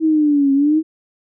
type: linear two-way sweep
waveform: sine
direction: down then up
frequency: 322.4 to 271.8 to 322.4 Hz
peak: -11 dBFS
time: 0-0.83 s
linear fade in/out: 50 ms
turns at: 0.53 s
effects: none